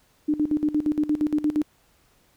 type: tone with tremolo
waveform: sine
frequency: 300.9 Hz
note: D4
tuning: 42 cents sharp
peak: -18 dBFS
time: 0.28-1.63 s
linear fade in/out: 10 ms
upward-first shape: square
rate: 8.6 Hz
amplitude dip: 80%
effects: pink hiss -62 dBFS RMS until 2.36 s